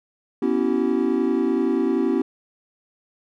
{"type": "chord", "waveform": "triangle", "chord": "C# half-diminished seventh", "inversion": "third", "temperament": "equal with one note detuned", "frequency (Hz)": [246.9, 277.2, 329.6, 382.4], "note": ["B3", "C#4", "E4", "G4"], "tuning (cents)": [0, 0, 0, -43], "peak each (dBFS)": -22, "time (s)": [0.42, 2.22], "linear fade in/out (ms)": 5, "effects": []}